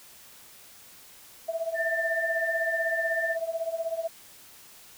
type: tone with tremolo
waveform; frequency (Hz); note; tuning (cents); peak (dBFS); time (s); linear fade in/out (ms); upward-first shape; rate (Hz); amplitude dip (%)
sine; 659; E5; -1; -24; 1.48-4.08; 10; triangle; 16; 90
type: tone with vibrato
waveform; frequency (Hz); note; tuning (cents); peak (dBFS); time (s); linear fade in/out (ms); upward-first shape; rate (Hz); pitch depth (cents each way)
sine; 1785; A6; +24; -27; 1.74-3.37; 50; triangle; 17; 16
effects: white hiss -51 dBFS RMS until 4.97 s